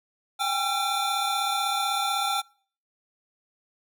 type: tone cluster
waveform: square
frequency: 784 / 820 / 1357 / 3551 Hz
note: G5 / G#5 / E6 / A7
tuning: 0 / -22 / +50 / +15 cents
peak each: -30 / -32 / -30 / -31 dBFS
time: 0.39-2.42 s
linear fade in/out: 20 ms
effects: noise-tail reverb RT60 0.5 s tail -26 dB re dry